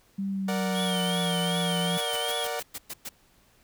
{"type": "tone with pitch glide", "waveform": "sine", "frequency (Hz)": [196, 173.61], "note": ["G3", "F3"], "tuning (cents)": [0, -10], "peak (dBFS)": -27, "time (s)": [0.18, 1.98], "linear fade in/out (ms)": 10, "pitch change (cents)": -210, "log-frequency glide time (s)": [0.29, 1.3]}
{"type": "chord", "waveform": "sawtooth", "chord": "Bb augmented", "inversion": "none", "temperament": "equal", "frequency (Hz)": [466.2, 587.3, 740], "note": ["Bb4", "D5", "F#5"], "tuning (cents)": [0, 0, 0], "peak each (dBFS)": -30, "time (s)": [0.48, 2.6], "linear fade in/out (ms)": 5}
{"type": "tone with vibrato", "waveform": "square", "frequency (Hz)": 3200, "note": "G7", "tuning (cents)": 35, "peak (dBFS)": -31, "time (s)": [0.73, 2.48], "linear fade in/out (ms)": 50, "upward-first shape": "triangle", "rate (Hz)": 2.6, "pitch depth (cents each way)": 120}
{"type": "noise bursts", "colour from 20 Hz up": "white", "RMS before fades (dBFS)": -36, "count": 8, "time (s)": [1.97, 3.092], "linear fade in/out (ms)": 10, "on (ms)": 44, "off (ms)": 110}
{"effects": ["pink hiss -62 dBFS RMS until 3.63 s"]}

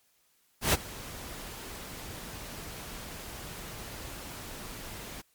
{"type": "noise with ADSR envelope", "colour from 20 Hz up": "pink", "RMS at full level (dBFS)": -22, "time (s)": [0.61, 5.22], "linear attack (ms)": 120, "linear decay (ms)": 31, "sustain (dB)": -20, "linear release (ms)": 14, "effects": ["white hiss -69 dBFS RMS until 5.34 s", "MP3 96 kbps"]}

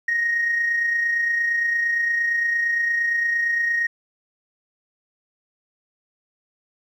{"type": "tone with amplitude modulation", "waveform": "sine", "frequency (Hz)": 1870, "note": "A#6", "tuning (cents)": 5, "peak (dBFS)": -16, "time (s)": [0.08, 3.87], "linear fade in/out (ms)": 5, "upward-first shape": "sine", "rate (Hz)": 28.7, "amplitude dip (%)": 40, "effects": ["tanh soft clip ceiling -14 dBFS", "9-bit"]}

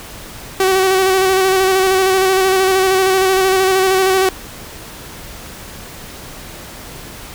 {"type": "tone with vibrato", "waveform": "sawtooth", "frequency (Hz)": 379.2, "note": "F#4", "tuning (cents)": 43, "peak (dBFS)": -7, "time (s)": [0.6, 4.29], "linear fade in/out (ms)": 2, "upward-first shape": "square", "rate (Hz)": 13, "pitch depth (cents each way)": 24, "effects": ["pink hiss -33 dBFS RMS until 7.34 s"]}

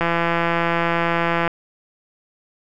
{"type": "click train", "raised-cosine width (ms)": 0.5, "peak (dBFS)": -5, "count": 249, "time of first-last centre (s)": [0.01, 1.477], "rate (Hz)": 169, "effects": []}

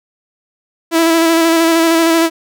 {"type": "tone with vibrato", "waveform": "sawtooth", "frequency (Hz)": 329.6, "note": "E4", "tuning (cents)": 0, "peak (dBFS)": -5, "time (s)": [0.91, 2.3], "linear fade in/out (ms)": 50, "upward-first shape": "square", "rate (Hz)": 13, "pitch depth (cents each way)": 20, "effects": []}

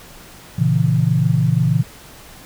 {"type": "chord", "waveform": "sine", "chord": "A# diminished", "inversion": "none", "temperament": "equal", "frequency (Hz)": [116.54, 138.59, 164.81], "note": ["A#2", "C#3", "E3"], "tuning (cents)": [0, 0, 0], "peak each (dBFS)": [-18, -17, -17], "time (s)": [0.58, 1.83], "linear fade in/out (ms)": 10, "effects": ["pink hiss -41 dBFS RMS until 2.45 s"]}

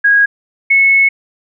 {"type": "tone pair in turn", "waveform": "sine", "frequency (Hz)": [1645, 2196], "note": ["G#6", "C#7"], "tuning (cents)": [-17, -17], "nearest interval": "perfect fourth", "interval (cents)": 500, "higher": "second", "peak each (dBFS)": -6, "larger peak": "neither", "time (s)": [[0.04, 0.26], [0.7, 1.09]], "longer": "second", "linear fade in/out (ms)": 10, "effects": []}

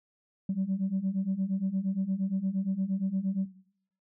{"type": "beating tone pair", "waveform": "sine", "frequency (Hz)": [187, 195.6], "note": ["F#3", "G3"], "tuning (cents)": [19, -4], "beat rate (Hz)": 8.6, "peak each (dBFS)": -29, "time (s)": [0.49, 3.46], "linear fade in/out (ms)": 5, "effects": ["noise-tail reverb RT60 0.7 s tail -20 dB re dry", "tanh soft clip ceiling -22 dBFS"]}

